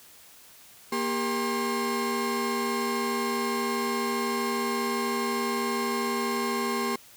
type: tone cluster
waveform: 35% pulse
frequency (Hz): 235.8 / 399.2 / 1069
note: A#3 / G4 / C6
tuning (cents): +20 / +32 / +37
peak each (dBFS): -29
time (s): 0.92-6.96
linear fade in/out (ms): 5
effects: white hiss -52 dBFS RMS until 7.16 s